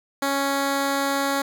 10% pulse tone, 277.2 Hz, C#4, in tune, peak -13 dBFS, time 0.22-1.42 s, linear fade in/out 5 ms, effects none

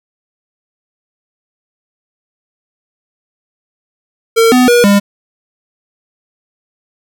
square tone with pitch steps, 455.5 / 251 / 480.5 / 201.5 Hz, A#4 / B3 / B4 / G3, -40 / +28 / -48 / +48 cents, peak -6 dBFS, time 4.36-5 s, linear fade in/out 20 ms, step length 160 ms, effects none

